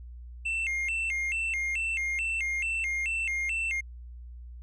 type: tone with vibrato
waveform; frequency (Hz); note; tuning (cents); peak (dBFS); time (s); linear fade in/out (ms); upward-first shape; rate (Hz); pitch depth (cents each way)
triangle; 2386; D7; +27; -26; 0.45-3.81; 10; square; 2.3; 200
effects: added 60 Hz sine -41 dBFS peak until 4.62 s + resampled to 24000 Hz